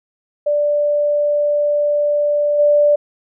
sine tone with level steps, 587.3 Hz, D5, in tune, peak -13 / -9 dBFS, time 0.46-2.96 s, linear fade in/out 10 ms, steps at 2.58 s, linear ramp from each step 20 ms, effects none

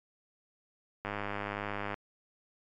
click train, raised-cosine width 0.5 ms, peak -20 dBFS, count 92, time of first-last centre 1.05-1.942 s, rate 102 Hz, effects MP3 96 kbps

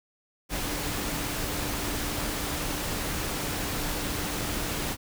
sine tone in noise, 294.9 Hz, D4, 7 cents sharp, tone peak -40 dBFS, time 0.49-4.97 s, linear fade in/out 50 ms, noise pink, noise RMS -31 dBFS, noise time 0.49-4.97 s, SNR -12 dB, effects none

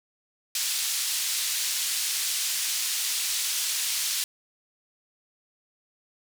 pink band-pass noise, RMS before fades -28 dBFS, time 0.55-4.24 s, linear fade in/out 2 ms, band 3800 to 12000 Hz, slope 12 dB/octave, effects none

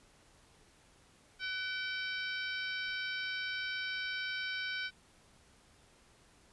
harmonic tone with a mistuned harmonic, 769 Hz, G5, 33 cents flat, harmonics 2 / 3 / 4 / 5 / 6 / 7, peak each -38 / -42 / -44 / -46 / -48 / -49 dBFS, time 1.39-4.91 s, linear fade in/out 50 ms, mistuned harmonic 2, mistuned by -43 cents, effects pink hiss -64 dBFS RMS until 6.52 s + resampled to 24000 Hz

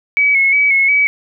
sine tone with vibrato, 2230 Hz, C#7, 10 cents sharp, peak -9 dBFS, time 0.17-1.07 s, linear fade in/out 0 ms, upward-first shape square, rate 2.8 Hz, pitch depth 38 cents each way, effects none

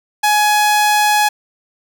sawtooth tone, 840 Hz, G#5, 19 cents sharp, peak -7 dBFS, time 0.23-1.29 s, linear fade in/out 10 ms, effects none

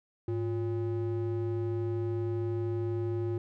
triangle ring-modulated tone, 228.2 Hz, A#3, 37 cents flat, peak -24 dBFS, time 0.28-3.38 s, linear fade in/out 2 ms, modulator 123 Hz, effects none

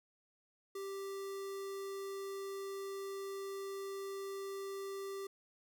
square tone with notch filter, 392 Hz, G4, in tune, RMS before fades -43 dBFS, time 0.75-5.27 s, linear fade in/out 5 ms, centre 2500 Hz, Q 1.9, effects none

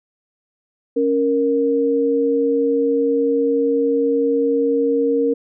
sine tone pair together, 277.4 / 466.9 Hz, C#4 / A#4, +1 / +3 cents, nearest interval major sixth, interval 902 cents, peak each -19 / -16 dBFS, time 0.96-5.34 s, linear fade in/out 10 ms, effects none

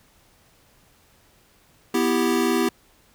square chord, E minor, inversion second, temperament equal, 246.9 / 329.6 / 392 Hz, B3 / E4 / G4, 0 / 0 / 0 cents, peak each -24 dBFS, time 1.94-2.69 s, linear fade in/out 5 ms, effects pink hiss -58 dBFS RMS until 3.14 s

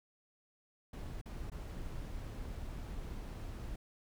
brown noise with dropouts, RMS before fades -43 dBFS, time 0.93-3.76 s, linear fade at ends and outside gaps 5 ms, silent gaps 1.214-1.257 / 1.5-1.517 s, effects none

